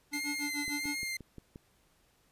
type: tone with tremolo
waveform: square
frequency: 290 Hz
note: D4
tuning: 22 cents flat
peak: -35 dBFS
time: 0.11-1 s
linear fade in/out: 50 ms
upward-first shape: sine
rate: 6.7 Hz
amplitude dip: 100%
type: tone with vibrato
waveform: sawtooth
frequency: 2093 Hz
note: C7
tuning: in tune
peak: -31 dBFS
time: 0.13-1.17 s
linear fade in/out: 5 ms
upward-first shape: sine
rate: 1.5 Hz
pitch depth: 32 cents each way
type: click train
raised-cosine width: 3 ms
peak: -33 dBFS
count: 6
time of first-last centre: 0.68-1.559 s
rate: 5.69 Hz
effects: pink hiss -69 dBFS RMS until 2.31 s + resampled to 32000 Hz